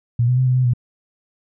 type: tone with pitch steps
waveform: sine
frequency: 119.1 / 125.4 / 129.1 / 126.8 / 127.8 / 122 Hz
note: A#2 / B2 / C3 / B2 / C3 / B2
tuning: +38 / +27 / -23 / +46 / -40 / -21 cents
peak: -13 dBFS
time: 0.19-0.736 s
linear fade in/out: 5 ms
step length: 91 ms
effects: none